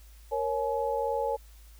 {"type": "tone cluster", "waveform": "sine", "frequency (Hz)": [467, 550, 849], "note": ["A#4", "C#5", "G#5"], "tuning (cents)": [3, -14, 38], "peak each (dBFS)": -31, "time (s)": [0.31, 1.37], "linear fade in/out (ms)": 20, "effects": ["added 54 Hz sine -49 dBFS peak until 1.79 s", "white hiss -60 dBFS RMS until 1.79 s"]}